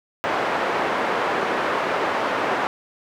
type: band-pass noise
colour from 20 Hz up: pink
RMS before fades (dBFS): -23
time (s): 0.24-2.67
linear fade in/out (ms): 0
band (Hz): 460 to 1600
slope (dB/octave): 12
effects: none